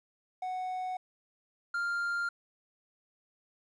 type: tone pair in turn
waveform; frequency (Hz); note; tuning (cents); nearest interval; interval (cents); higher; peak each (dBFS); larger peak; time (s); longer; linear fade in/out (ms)
triangle; 740 / 1396.9; F#5 / F6; 0 / 0; major seventh; 1100; second; -31 / -28; second; 0.42-0.97 / 1.74-2.29; neither; 5
effects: resampled to 22050 Hz + 11-bit